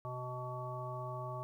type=harmonic tone with a mistuned harmonic; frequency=125.4 Hz; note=B2; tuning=27 cents sharp; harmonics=1 / 3 / 5 / 7 / 9; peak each=-42 / -50 / -45 / -48 / -45 dBFS; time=0.05-1.43 s; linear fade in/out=0 ms; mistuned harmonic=1; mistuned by=+22 cents; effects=12-bit